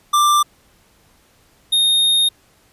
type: tone pair in turn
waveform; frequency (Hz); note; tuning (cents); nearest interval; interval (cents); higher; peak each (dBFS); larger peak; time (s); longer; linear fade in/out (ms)
square; 1182 / 3698; D6 / A#7; +11 / -15; octave + minor sixth; 1974; second; -12 / -13; first; 0.13-0.43 / 1.72-2.29; second; 10
effects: pink hiss -55 dBFS RMS until 2.72 s + resampled to 32000 Hz